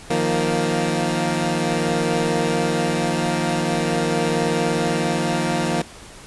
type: chord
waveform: 15% pulse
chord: Eb suspended second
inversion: none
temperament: equal with one note detuned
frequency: 155.56 / 175.93 / 233.1 Hz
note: Eb3 / F3 / Bb3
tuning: 0 / +13 / 0 cents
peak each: -17 dBFS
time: 0.1-5.82 s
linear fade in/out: 5 ms
effects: pink hiss -41 dBFS RMS until 6.26 s + resampled to 24000 Hz